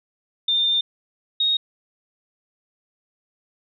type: tone pair in turn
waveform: sine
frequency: 3606 / 3743 Hz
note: A7 / A#7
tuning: +42 / +6 cents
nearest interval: minor second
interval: 64 cents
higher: second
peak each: -17 dBFS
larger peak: neither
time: 0.48-0.81 / 1.4-1.57 s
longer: first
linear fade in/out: 5 ms
effects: none